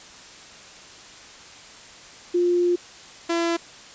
sine / sawtooth tone pair in turn, 351.9 / 337.3 Hz, F4 / E4, +13 / +40 cents, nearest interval minor second, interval 73 cents, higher first, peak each -17 dBFS, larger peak neither, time 2.34-2.76 / 3.29-3.57 s, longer first, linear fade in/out 10 ms, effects white hiss -44 dBFS RMS until 3.94 s + resampled to 16000 Hz

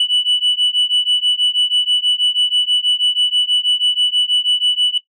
sine beating tone pair, 2960 / 2966.2 Hz, F#7 / F#7, 0 / +4 cents, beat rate 6.2 Hz, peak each -14 dBFS, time 0-4.98 s, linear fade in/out 5 ms, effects noise-tail reverb RT60 0.1 s tail -17 dB re dry + tanh soft clip ceiling -9 dBFS

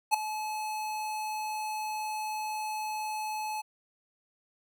square tone with ADSR envelope, 859 Hz, A5, 42 cents flat, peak -19 dBFS, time 0.11-3.62 s, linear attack 31 ms, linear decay 6 ms, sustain -14 dB, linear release 18 ms, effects none

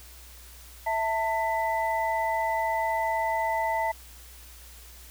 sine tone cluster, 657 / 896 / 1993 Hz, E5 / A5 / B6, -6 / +31 / +15 cents, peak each -30 / -26 / -33 dBFS, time 0.86-3.92 s, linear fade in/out 10 ms, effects added 60 Hz sine -48 dBFS peak until 5.1 s + white hiss -50 dBFS RMS until 5.1 s

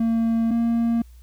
triangle tone pair in turn, 228 / 232.1 Hz, A#3 / A#3, -38 / -7 cents, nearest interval unison, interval 31 cents, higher second, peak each -16 dBFS, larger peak neither, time 0-0.51 / 0.51-1.02 s, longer neither, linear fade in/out 5 ms, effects added 60 Hz sine -43 dBFS peak until 1.22 s + white hiss -61 dBFS RMS until 1.22 s

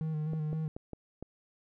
triangle tone with vibrato, 155.56 Hz, D#3, in tune, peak -29 dBFS, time 0.01-0.68 s, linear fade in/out 0 ms, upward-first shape square, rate 3.9 Hz, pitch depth 29 cents each way
clicks, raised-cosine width 2 ms, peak -27 dBFS, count 5, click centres 0.334 / 0.53 / 0.765 / 0.933 / 1.226 s
effects none

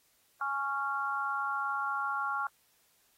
sine chord, Db major, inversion second, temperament just, 831.5 / 1108.7 / 1385.9 Hz, Ab5 / Db6 / F6, +2 / 0 / -14 cents, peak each -37 / -35 / -33 dBFS, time 0.41-2.47 s, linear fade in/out 2 ms, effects white hiss -69 dBFS RMS until 3.17 s + AAC 48 kbps

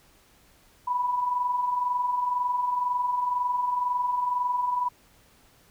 sine tone pair together, 965.8 / 987.8 Hz, B5 / B5, -39 / 0 cents, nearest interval unison, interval 39 cents, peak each -33 / -24 dBFS, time 0.87-4.89 s, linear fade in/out 10 ms, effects pink hiss -59 dBFS RMS until 5.7 s

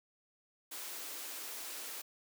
white high-pass noise, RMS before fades -44 dBFS, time 0.71-2.02 s, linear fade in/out 10 ms, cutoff 260 Hz, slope 48 dB/octave, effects none

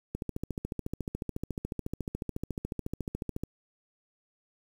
click train, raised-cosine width 3 ms, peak -20 dBFS, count 47, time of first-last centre 0.15-3.436 s, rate 14 Hz, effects 8-bit

